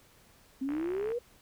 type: exponential sweep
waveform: sine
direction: up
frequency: 259.1 to 493.9 Hz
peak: -30 dBFS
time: 0.61-1.19 s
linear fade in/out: 10 ms
type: click train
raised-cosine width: 0.5 ms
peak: -29 dBFS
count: 29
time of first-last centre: 0.69-1.119 s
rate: 65.2 Hz
effects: pink hiss -61 dBFS RMS until 1.41 s